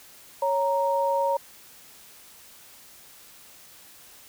sine tone pair together, 554.3 / 932.3 Hz, C#5 / A#5, 0 / 0 cents, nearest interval major sixth, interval 900 cents, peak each -24 dBFS, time 0.42-1.37 s, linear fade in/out 5 ms, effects white hiss -50 dBFS RMS until 4.28 s

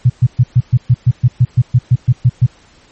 sine tone bursts, 123.47 Hz, B2, in tune, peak -4 dBFS, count 15, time 0.05-2.465 s, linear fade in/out 10 ms, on 49 ms, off 120 ms, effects pink hiss -47 dBFS RMS until 2.91 s + MP3 32 kbps

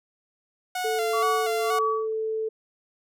sawtooth tone with vibrato, 711 Hz, F5, 31 cents sharp, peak -23 dBFS, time 0.75-1.79 s, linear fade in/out 5 ms, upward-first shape square, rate 2.1 Hz, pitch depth 51 cents each way
sine tone, 440 Hz, A4, in tune, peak -25 dBFS, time 0.84-2.49 s, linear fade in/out 10 ms
sine tone with tremolo, 1139 Hz, C#6, 47 cents sharp, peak -22 dBFS, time 1.13-2.13 s, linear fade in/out 5 ms, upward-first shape sine, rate 1.8 Hz, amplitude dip 100%
effects none

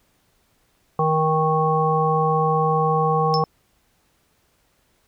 harmonic tone, 157.3 Hz, D#3, 19 cents sharp, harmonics 1 / 3 / 5 / 7, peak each -22 / -22 / -22 / -22 dBFS, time 0.99-3.44 s, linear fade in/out 2 ms
sine tone with exponential decay, 5274 Hz, E8, in tune, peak -19 dBFS, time 3.34-3.46 s, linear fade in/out 0 ms, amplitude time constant 24 ms
effects pink hiss -64 dBFS RMS until 5.07 s

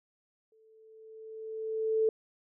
sine tone with exponential growth, 440.7 Hz, A4, 3 cents sharp, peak -22 dBFS, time 0.52-2.09 s, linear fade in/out 2 ms, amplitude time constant 340 ms, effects none

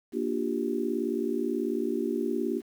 sine chord, G minor seventh, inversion first, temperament just, 235.2 / 294 / 352.8 / 392 Hz, Bb3 / D4 / F4 / G4, +16 / +2 / +18 / 0 cents, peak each -32 dBFS, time 0.12-2.62 s, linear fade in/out 50 ms, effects 9-bit

